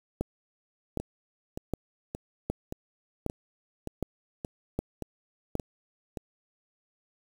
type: two click trains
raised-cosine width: 2 ms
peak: -21 / -15 dBFS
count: 10 / 8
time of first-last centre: 1-6.172 / 0.21-5.554 s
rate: 1.74 / 1.31 Hz
effects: 7-bit